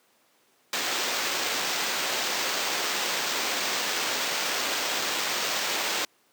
violet noise with sample-and-hold, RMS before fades -28 dBFS, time 0.73-6.05 s, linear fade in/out 2 ms, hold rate 11025 Hz, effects pink hiss -64 dBFS RMS until 6.32 s + high-pass 300 Hz 12 dB/octave

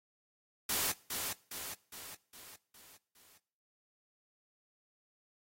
white noise with echo, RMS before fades -33 dBFS, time 0.69-0.92 s, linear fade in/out 5 ms, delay 410 ms, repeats 6, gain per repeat -5 dB, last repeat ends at 3.38 s, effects noise-tail reverb RT60 0.6 s tail -22 dB re dry + AAC 48 kbps

